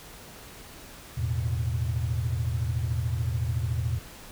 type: chord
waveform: sine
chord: E suspended fourth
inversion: none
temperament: just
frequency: 82.41 / 109.88 / 123.61 Hz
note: E2 / A2 / B2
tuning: 0 / -2 / +2 cents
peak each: -29 dBFS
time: 1.17-3.99 s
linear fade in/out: 10 ms
effects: tanh soft clip ceiling -16 dBFS + pink hiss -46 dBFS RMS until 4.31 s